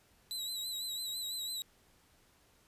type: tone with vibrato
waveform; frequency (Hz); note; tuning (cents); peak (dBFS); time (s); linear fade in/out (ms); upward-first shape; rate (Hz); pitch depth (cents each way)
sawtooth; 3941; B7; -4; -34; 0.31-1.62; 0; sine; 6; 58
effects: pink hiss -67 dBFS RMS until 2.67 s + resampled to 32000 Hz